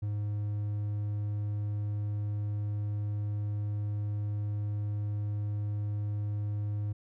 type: tone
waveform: triangle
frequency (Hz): 103.83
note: G#2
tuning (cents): 0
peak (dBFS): -28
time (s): 0.02-6.93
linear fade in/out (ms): 10
effects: none